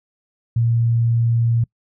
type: tone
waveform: sine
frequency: 116.54 Hz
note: A#2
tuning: in tune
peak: -14 dBFS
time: 0.56-1.64 s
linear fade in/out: 5 ms
effects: noise-tail reverb RT60 0.1 s tail -26 dB re dry